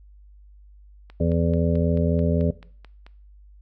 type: click train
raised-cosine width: 0.3 ms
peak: -29 dBFS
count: 10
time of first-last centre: 1.1-3.065 s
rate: 4.58 Hz
type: harmonic tone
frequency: 83.8 Hz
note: E2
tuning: 29 cents sharp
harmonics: 1 / 2 / 3 / 5 / 6 / 7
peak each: -23 / -23 / -27 / -28 / -31 / -28 dBFS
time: 1.2-2.51 s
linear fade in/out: 5 ms
effects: noise-tail reverb RT60 0.5 s tail -19 dB re dry + added 50 Hz sine -46 dBFS peak until 3.61 s